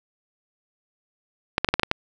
clicks, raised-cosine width 0.3 ms, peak -3 dBFS, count 7, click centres 1.581 / 1.646 / 1.688 / 1.74 / 1.796 / 1.833 / 1.914 s, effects none

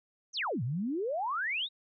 sine exponential two-way sweep, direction down then up, 6700 to 110 to 3911 Hz, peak -30 dBFS, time 0.33-1.69 s, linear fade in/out 50 ms, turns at 0.63 s, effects none

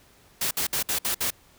white noise bursts, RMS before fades -26 dBFS, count 6, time 0.41-1.305 s, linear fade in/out 5 ms, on 100 ms, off 59 ms, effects pink hiss -57 dBFS RMS until 1.58 s

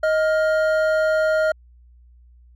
triangle tone pair together, 627 / 1407.6 Hz, D#5 / F6, +13 / +13 cents, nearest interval octave + major second, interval 1400 cents, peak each -15 / -22 dBFS, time 0.03-1.52 s, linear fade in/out 5 ms, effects added 60 Hz sine -47 dBFS peak until 2.55 s

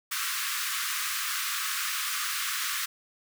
pink high-pass noise, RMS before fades -31 dBFS, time 0.11-2.86 s, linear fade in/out 10 ms, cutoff 1100 Hz, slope 96 dB/octave, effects none

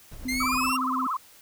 brown noise with tremolo, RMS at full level -38 dBFS, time 0.11-0.72 s, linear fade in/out 10 ms, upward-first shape triangle, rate 9.7 Hz, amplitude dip 65%
sine tone with pitch glide, 255.4 to 259.1 Hz, C4 to C4, -42 to -17 cents, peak -29 dBFS, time 0.25-1.07 s, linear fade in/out 5 ms, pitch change +25 cents, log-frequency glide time 0.49-0.68 s
sawtooth linear sweep, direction up, 2056 to 2794 Hz, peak -24 dBFS, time 0.28-0.77 s, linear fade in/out 10 ms
sine tone with vibrato, 1154 Hz, D6, 31 cents flat, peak -25 dBFS, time 0.4-1.17 s, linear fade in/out 5 ms, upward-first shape sine, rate 17 Hz, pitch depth 240 cents each way
effects white hiss -53 dBFS RMS until 1.41 s

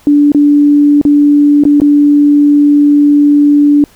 sine tone with dropouts, 290.9 Hz, D4, 16 cents flat, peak -3 dBFS, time 0.07-3.84 s, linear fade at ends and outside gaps 1 ms, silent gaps 0.319-0.347 / 1.014-1.051 / 1.637-1.652 / 1.801-1.817 s, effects pink hiss -44 dBFS RMS until 3.95 s

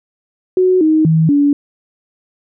sine tone with pitch steps, 369.3 / 313.2 / 160.2 / 286.8 Hz, F#4 / D#4 / E3 / D4, -3 / +11 / -49 / -41 cents, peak -8 dBFS, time 0.57-1.53 s, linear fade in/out 2 ms, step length 240 ms, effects none

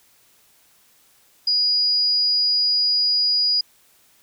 sine tone, 4900 Hz, D#8, 27 cents flat, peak -16 dBFS, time 1.47-3.61 s, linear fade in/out 5 ms, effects white hiss -57 dBFS RMS until 4.22 s

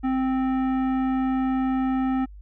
sine tone with hard clipping, 261.6 Hz, C4, in tune, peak -23 dBFS, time 0.03-2.26 s, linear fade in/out 20 ms, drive 15 dB, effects added 50 Hz sine -40 dBFS peak until 2.41 s + low-pass 2000 Hz 12 dB/octave

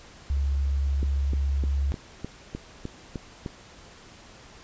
sine tone, 69.3 Hz, C#2, in tune, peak -22 dBFS, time 0.3-1.92 s, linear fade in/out 0 ms
click train, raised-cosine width 3 ms, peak -19 dBFS, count 9, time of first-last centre 1.03-3.462 s, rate 3.29 Hz
effects pink hiss -49 dBFS RMS until 4.63 s + resampled to 16000 Hz

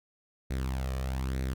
sawtooth tone with flanger, 65.41 Hz, C2, in tune, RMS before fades -32 dBFS, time 0.5-1.54 s, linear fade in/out 10 ms, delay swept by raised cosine 0.49 to 1.69 ms, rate 1.1 Hz, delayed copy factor +0.6, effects none

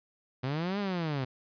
sawtooth linear two-way sweep, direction up then down, 123.47 to 207.7 to 125 Hz, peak -26 dBFS, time 0.43-1.25 s, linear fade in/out 10 ms, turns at 0.79 s, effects resampled to 11025 Hz

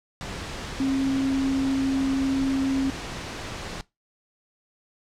sine tone in noise, 269.1 Hz, C4, 49 cents sharp, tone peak -21 dBFS, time 0.8-2.9 s, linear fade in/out 0 ms, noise pink, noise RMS -34 dBFS, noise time 0.21-3.81 s, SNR +10 dB, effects noise-tail reverb RT60 0.2 s tail -20 dB re dry + low-pass 6000 Hz 12 dB/octave

